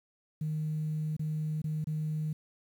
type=tone with dropouts; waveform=sine; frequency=154.7 Hz; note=D#3; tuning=10 cents flat; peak=-29 dBFS; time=0.41-2.33 s; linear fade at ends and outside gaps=5 ms; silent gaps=1.167-1.194 / 1.618-1.641 / 1.843-1.87 s; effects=tanh soft clip ceiling -26 dBFS + 10-bit